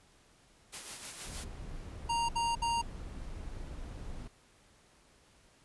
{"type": "noise with tremolo", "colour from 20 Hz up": "white", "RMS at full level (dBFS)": -42, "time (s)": [0.72, 1.45], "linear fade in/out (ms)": 20, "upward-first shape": "sine", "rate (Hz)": 6.4, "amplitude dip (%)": 45}
{"type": "noise", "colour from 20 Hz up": "brown", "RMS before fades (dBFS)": -43, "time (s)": [1.25, 4.28], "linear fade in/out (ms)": 10}
{"type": "tone bursts", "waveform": "square", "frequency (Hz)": 932.3, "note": "A#5", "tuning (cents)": 0, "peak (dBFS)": -30, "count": 3, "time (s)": [2.09, 2.818], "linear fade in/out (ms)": 10, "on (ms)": 200, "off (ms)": 64}
{"effects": ["pink hiss -64 dBFS RMS until 5.64 s", "resampled to 24000 Hz"]}